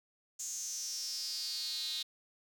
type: tone with high-pass filter sweep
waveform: sawtooth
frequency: 310 Hz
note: D#4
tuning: 6 cents flat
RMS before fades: -39 dBFS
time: 0.39-2.03 s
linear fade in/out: 10 ms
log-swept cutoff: 6800 to 3800 Hz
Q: 7.6
effects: none